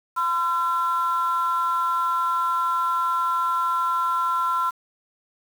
sine tone pair together, 1021.9 / 1355 Hz, C6 / E6, -41 / +47 cents, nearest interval perfect fourth, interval 488 cents, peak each -22 dBFS, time 0.16-4.71 s, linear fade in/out 20 ms, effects tanh soft clip ceiling -14 dBFS + 7-bit

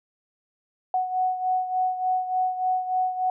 sine beating tone pair, 740 / 743.4 Hz, F#5 / F#5, 0 / +8 cents, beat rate 3.4 Hz, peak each -23 / -29 dBFS, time 0.94-3.3 s, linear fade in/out 2 ms, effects none

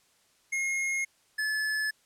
square tone pair in turn, 2151 / 1725.6 Hz, C7 / A6, +47 / -34 cents, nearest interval major third, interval 381 cents, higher first, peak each -28 dBFS, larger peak neither, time 0.52-1.05 / 1.38-1.91 s, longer neither, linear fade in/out 10 ms, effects white hiss -66 dBFS RMS until 2.05 s + low-pass 10000 Hz 12 dB/octave

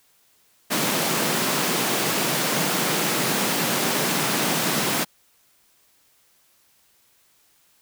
pink high-pass noise, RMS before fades -23 dBFS, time 0.7-5.05 s, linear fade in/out 20 ms, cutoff 140 Hz, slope 48 dB/octave, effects white hiss -61 dBFS RMS until 7.81 s

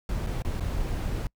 brown noise with dropouts, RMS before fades -29 dBFS, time 0.09-1.27 s, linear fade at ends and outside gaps 2 ms, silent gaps 0.265-0.269 / 0.422-0.448 / 0.599-0.606 s, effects noise-tail reverb RT60 0.1 s tail -26 dB re dry

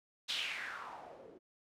blue noise with low-pass filter sweep, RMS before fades -43 dBFS, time 0.28-1.39 s, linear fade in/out 20 ms, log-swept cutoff 3900 to 340 Hz, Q 3.7, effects none

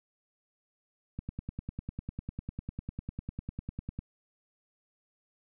click train, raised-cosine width 5 ms, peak -24 dBFS, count 29, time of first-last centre 1.19-3.99 s, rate 10 Hz, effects none

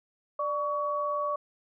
sine tone pair together, 591 / 1127 Hz, D5 / C#6, +11 / +28 cents, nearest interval major seventh, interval 1117 cents, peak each -31 / -29 dBFS, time 0.39-1.36 s, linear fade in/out 5 ms, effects none

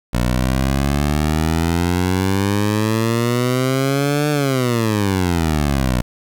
15% pulse exponential two-way sweep, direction up then down, 59.4 to 150 to 59.4 Hz, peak -9 dBFS, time 0.13-6.02 s, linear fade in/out 10 ms, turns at 4.3 s, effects 8-bit

